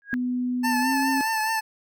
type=tone with exponential growth; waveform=sine; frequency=1641 Hz; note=G#6; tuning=21 cents flat; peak=-21 dBFS; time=0.02-0.14 s; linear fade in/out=0 ms; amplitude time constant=25 ms
type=tone with pitch glide; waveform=sine; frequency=248.6 to 269.5 Hz; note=B3 to C#4; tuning=+12 to -49 cents; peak=-23 dBFS; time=0.13-1.21 s; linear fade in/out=0 ms; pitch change=+139 cents; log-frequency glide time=0.79-0.93 s
type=tone with vibrato; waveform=25% pulse; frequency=880 Hz; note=A5; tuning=in tune; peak=-19 dBFS; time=0.63-1.61 s; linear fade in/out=20 ms; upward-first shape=triangle; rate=4.8 Hz; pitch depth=44 cents each way
effects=none